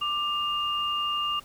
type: tone pair together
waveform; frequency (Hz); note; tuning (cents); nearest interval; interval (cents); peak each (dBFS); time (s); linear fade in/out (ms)
sine; 1184 / 2816; D6 / F7; +14 / +14; octave + minor third; 1500; -28; 0.01-1.4; 10
effects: pink hiss -52 dBFS RMS until 1.44 s